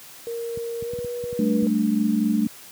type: tone with pitch glide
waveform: sine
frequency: 466.2 to 483.2 Hz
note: A#4 to B4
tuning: 0 to -38 cents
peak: -27 dBFS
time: 0.27-1.67 s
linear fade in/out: 0 ms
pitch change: +62 cents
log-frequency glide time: 0.85-0.93 s
type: clicks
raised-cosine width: 5 ms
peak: -23 dBFS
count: 8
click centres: 0.574 / 0.825 / 0.935 / 0.988 / 1.046 / 1.239 / 1.328 / 1.627 s
type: chord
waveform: sine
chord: G suspended second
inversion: none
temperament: equal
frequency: 196 / 220 / 293.7 Hz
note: G3 / A3 / D4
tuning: 0 / 0 / 0 cents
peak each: -25 / -20 / -25 dBFS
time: 1.39-2.47 s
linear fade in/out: 2 ms
effects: white hiss -44 dBFS RMS until 2.71 s + high-pass 80 Hz 12 dB/octave